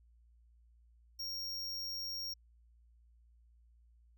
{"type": "tone", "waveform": "square", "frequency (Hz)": 5570, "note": "F8", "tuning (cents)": -5, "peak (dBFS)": -39, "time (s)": [1.19, 2.34], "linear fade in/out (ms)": 10, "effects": ["added 58 Hz sine -62 dBFS peak until 4.17 s"]}